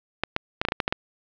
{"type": "clicks", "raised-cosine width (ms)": 0.3, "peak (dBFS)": -6, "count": 9, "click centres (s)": [0.236, 0.364, 0.615, 0.651, 0.686, 0.721, 0.802, 0.879, 0.925], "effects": ["low-pass 4000 Hz 12 dB/octave", "8-bit"]}